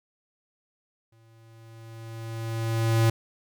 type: tone with exponential growth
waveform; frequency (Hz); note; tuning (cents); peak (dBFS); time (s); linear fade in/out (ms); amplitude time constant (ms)
square; 113.4; A#2; -47; -18; 1.12-3.1; 5; 430
effects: none